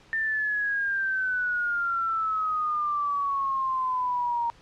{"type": "exponential sweep", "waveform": "sine", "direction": "down", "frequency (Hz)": [1800, 932.3], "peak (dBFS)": -24, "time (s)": [0.13, 4.5], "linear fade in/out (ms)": 0, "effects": ["pink hiss -55 dBFS RMS until 4.61 s", "low-pass 5000 Hz 12 dB/octave"]}